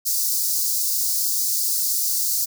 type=high-pass noise; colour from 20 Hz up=white; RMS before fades=-22 dBFS; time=0.05-2.46 s; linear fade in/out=20 ms; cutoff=4500 Hz; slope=48 dB/octave; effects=none